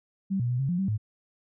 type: tone with pitch steps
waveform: sine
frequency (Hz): 193.7 / 120.8 / 123.7 / 135.3 / 176.4 / 192.8 / 107.3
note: G3 / B2 / B2 / C#3 / F3 / G3 / A2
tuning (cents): -20 / -38 / +3 / -42 / +18 / -28 / -43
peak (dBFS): -24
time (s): 0.3-0.979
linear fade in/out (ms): 20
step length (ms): 97
effects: none